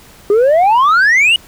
sine exponential sweep, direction up, 396.1 to 2969 Hz, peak -4 dBFS, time 0.3-1.36 s, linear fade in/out 2 ms, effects tanh soft clip ceiling -6 dBFS + pink hiss -41 dBFS RMS until 1.47 s

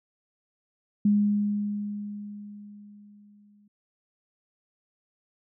sine tone with exponential decay, 206.1 Hz, G#3, 13 cents flat, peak -17 dBFS, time 1.05-3.68 s, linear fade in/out 5 ms, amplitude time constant 570 ms, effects none

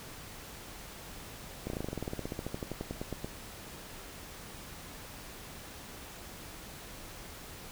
slowing click train, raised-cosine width 2 ms, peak -22 dBFS, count 25, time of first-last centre 1.67-3.245 s, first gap 31 ms, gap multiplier 1.06, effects pink hiss -47 dBFS RMS until 7.71 s

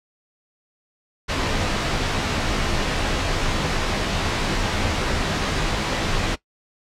pink noise with comb filter, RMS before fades -22 dBFS, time 1.28-6.36 s, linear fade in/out 20 ms, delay 17 ms, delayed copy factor -0.5, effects noise-tail reverb RT60 0.1 s tail -18 dB re dry + low-pass 5000 Hz 12 dB/octave

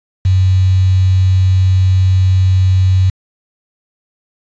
sine tone with quantisation, 93.7 Hz, F#2, 22 cents sharp, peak -7 dBFS, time 0.25-3.1 s, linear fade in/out 5 ms, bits 5, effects resampled to 16000 Hz

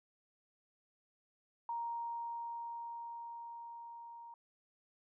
sine tone with level ramp, 935 Hz, A#5, 5 cents sharp, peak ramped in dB -36 to -49 dBFS, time 1.69-4.34 s, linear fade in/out 2 ms, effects none

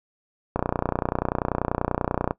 click train, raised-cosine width 1 ms, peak -8 dBFS, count 54, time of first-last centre 0.56-2.309 s, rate 30.3 Hz, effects noise-tail reverb RT60 0.1 s tail -19 dB re dry

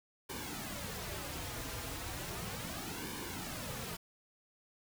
pink noise with flanger, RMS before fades -42 dBFS, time 0.29-3.97 s, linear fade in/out 10 ms, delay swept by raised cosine 1.5 to 5.4 ms, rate 0.35 Hz, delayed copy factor -0.7, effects none

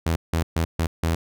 sawtooth tone bursts at uneven times, 82.41 Hz, E2, in tune, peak -16 dBFS, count 5, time 0.06-0.16 / 0.33-0.43 / 0.56-0.65 / 0.79-0.87 / 1.03-1.15 s, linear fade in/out 5 ms, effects none

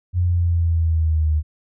sine exponential sweep, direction down, 89.7 to 76 Hz, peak -15 dBFS, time 0.13-1.43 s, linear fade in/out 50 ms, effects none

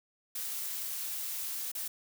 blue noise with dropouts, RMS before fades -37 dBFS, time 0.35-1.88 s, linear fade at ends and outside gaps 5 ms, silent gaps 1.718-1.75 s, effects none

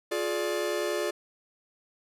45% pulse chord, D diminished, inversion first, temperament just, 352.4 / 422.9 / 587.3 Hz, F4 / Ab4 / D5, +16 / +31 / 0 cents, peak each -32 dBFS, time 0.11-1.11 s, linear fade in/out 10 ms, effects resampled to 32000 Hz

